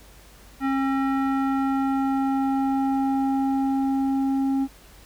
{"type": "tone with low-pass filter sweep", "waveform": "square", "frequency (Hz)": 270, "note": "C#4", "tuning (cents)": -45, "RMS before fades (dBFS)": -23, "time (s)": [0.6, 4.68], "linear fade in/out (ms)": 50, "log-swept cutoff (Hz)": [1700, 540], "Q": 1.7, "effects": ["added 50 Hz sine -50 dBFS peak until 5.05 s", "pink hiss -51 dBFS RMS until 5.05 s"]}